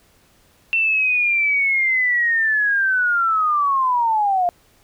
sine linear sweep, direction down, 2700 to 692 Hz, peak -15 dBFS, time 0.73-4.49 s, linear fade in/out 0 ms, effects pink hiss -56 dBFS RMS until 4.83 s

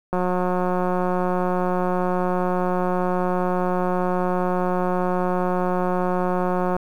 click train, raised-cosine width 1 ms, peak -10 dBFS, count 1202, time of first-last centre 0.13-6.765 s, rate 181 Hz, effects 8-bit

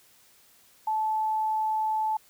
sine tone, 870 Hz, A5, 20 cents flat, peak -24 dBFS, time 0.87-2.17 s, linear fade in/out 5 ms, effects white hiss -59 dBFS RMS until 2.29 s

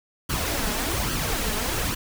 pink noise with flanger, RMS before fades -26 dBFS, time 0.29-1.95 s, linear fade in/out 10 ms, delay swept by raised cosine 0.65 to 4.75 ms, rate 1.2 Hz, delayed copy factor +0.55, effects none

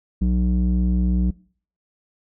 square tone with low-pass filter, 61 Hz, B1, 21 cents flat, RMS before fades -19 dBFS, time 0.21-1.31 s, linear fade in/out 10 ms, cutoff 220 Hz, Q 3.9, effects noise-tail reverb RT60 0.5 s tail -23 dB re dry

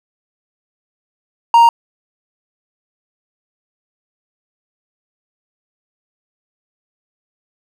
triangle tone, 932.3 Hz, A#5, in tune, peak -3 dBFS, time 1.54-1.69 s, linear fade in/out 2 ms, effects none

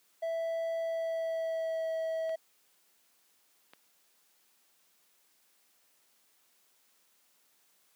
triangle tone with pitch glide, 659.3 to 647.6 Hz, E5 to E5, 0 to -31 cents, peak -29 dBFS, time 0.22-2.36 s, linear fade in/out 10 ms, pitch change -31 cents, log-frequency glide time 0.79-1.92 s
clicks, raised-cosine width 0.3 ms, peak -35 dBFS, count 2, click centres 2.294 / 3.735 s
effects white hiss -69 dBFS RMS until 7.95 s + high-pass 200 Hz 12 dB/octave

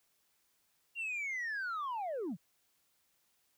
sine linear sweep, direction down, 2800 to 138.59 Hz, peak -33 dBFS, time 0.95-2.37 s, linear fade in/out 50 ms, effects tanh soft clip ceiling -34 dBFS + white hiss -75 dBFS RMS until 3.57 s

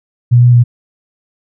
sine tone with pitch steps, 121.2 / 122.4 / 120.5 Hz, B2 / B2 / B2, -32 / -15 / -42 cents, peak -3 dBFS, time 0.31-0.64 s, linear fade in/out 20 ms, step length 110 ms, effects none

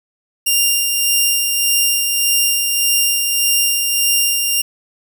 10% pulse tone with tremolo, 2794 Hz, F7, in tune, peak -3 dBFS, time 0.46-4.62 s, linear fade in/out 10 ms, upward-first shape sine, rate 1.7 Hz, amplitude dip 35%, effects 7-bit

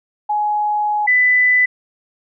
sine tone pair in turn, 839 / 1995.5 Hz, G#5 / B6, +17 / +17 cents, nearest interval octave + minor third, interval 1500 cents, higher second, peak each -15 / -10 dBFS, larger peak second, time 0.29-1.07 / 1.07-1.66 s, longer first, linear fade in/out 10 ms, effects none

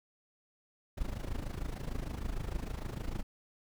brown noise with amplitude modulation, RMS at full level -34 dBFS, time 0.97-3.23 s, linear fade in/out 10 ms, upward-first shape sine, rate 26.6 Hz, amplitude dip 80%, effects none

